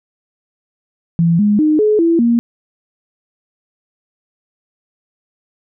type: tone with pitch steps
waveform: sine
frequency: 168 / 207.5 / 306.7 / 425.5 / 333.8 / 235.1 Hz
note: E3 / G#3 / D#4 / G#4 / E4 / A#3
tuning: +33 / -1 / -25 / +42 / +22 / +15 cents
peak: -9 dBFS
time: 1.19-2.39 s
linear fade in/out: 0 ms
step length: 200 ms
effects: none